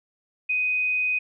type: tone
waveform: sine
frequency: 2500 Hz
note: D#7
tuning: 8 cents sharp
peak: -21 dBFS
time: 0.49-1.19 s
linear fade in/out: 10 ms
effects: none